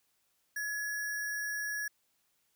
sine tone with sample-and-hold, 1691 Hz, G#6, 31 cents sharp, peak -33 dBFS, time 0.56-1.88 s, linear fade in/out 5 ms, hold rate 7350 Hz, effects white hiss -75 dBFS RMS until 2.55 s

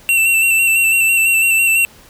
square tone with vibrato, 2700 Hz, E7, 41 cents sharp, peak -11 dBFS, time 0.09-1.85 s, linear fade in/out 0 ms, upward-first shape square, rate 6 Hz, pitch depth 26 cents each way, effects pink hiss -44 dBFS RMS until 2.09 s

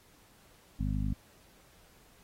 harmonic tone, 50.9 Hz, G#1, 34 cents flat, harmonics 1 / 2 / 3 / 4 / 5, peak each -32 / -35 / -37 / -38 / -39 dBFS, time 0.79-1.14 s, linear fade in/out 10 ms, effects pink hiss -62 dBFS RMS until 2.23 s + AAC 48 kbps

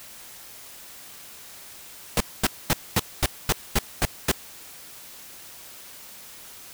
pink noise bursts, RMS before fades -20 dBFS, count 9, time 2.17-4.316 s, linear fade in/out 2 ms, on 34 ms, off 230 ms, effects white hiss -44 dBFS RMS until 6.73 s

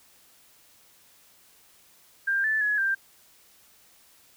sine tone with pitch steps, 1592 / 1751 / 1688 / 1580 Hz, G6 / A6 / G#6 / G6, +26 / -9 / +28 / +13 cents, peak -22 dBFS, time 2.27-2.95 s, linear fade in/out 10 ms, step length 170 ms, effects white hiss -58 dBFS RMS until 4.36 s

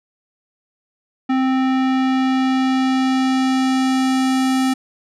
square tone with low-pass filter sweep, 261.6 Hz, C4, in tune, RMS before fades -17 dBFS, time 1.29-4.74 s, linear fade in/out 10 ms, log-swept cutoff 2200 to 11000 Hz, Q 0.77, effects none

